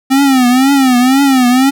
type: tone with vibrato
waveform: square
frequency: 261.6 Hz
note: C4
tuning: in tune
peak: -7 dBFS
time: 0.1-1.71 s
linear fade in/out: 20 ms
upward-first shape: triangle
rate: 2 Hz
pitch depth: 140 cents each way
effects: none